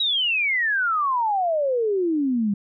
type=exponential sweep; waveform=sine; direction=down; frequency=3909 to 195.7 Hz; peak=-19 dBFS; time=0-2.54 s; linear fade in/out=5 ms; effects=none